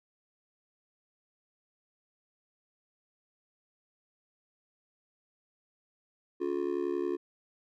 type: tone with amplitude modulation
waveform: triangle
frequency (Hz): 355.8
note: F4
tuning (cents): +32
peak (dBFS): -23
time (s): 6.4-7.17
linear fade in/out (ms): 20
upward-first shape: sine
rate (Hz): 71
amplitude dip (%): 100
effects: none